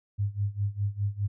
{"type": "tone with tremolo", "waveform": "sine", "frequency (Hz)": 101.6, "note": "G#2", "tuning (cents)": -38, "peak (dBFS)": -23, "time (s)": [0.18, 1.28], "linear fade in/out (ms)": 20, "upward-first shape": "sine", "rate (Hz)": 4.9, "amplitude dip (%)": 90, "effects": []}